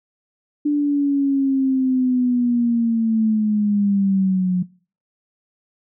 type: linear sweep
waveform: sine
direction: down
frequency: 295.1 to 179.2 Hz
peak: -15 dBFS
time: 0.65-4.63 s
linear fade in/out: 10 ms
effects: noise-tail reverb RT60 0.4 s tail -21 dB re dry